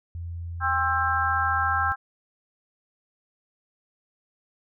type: tone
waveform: sine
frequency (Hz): 85.1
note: F2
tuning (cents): -44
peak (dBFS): -31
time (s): 0.15-1.92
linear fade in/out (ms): 0
type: harmonic tone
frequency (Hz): 265.6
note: C4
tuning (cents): +26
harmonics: 3 / 4 / 5 / 6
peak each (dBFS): -28 / -29 / -25 / -27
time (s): 0.6-1.96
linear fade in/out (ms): 50
effects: none